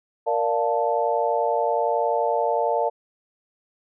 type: chord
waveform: sine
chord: Bb major seventh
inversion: none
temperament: equal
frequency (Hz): 466.2 / 587.3 / 698.5 / 880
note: Bb4 / D5 / F5 / A5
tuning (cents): 0 / 0 / 0 / 0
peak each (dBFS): -25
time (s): 0.26-2.9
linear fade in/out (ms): 20
effects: none